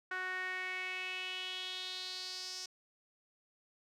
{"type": "tone with band-pass filter sweep", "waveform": "sawtooth", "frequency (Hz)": 370, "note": "F#4", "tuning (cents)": 0, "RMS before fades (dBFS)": -41, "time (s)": [0.11, 2.66], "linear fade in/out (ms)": 5, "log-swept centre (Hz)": [1600, 5500], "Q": 4.4, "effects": []}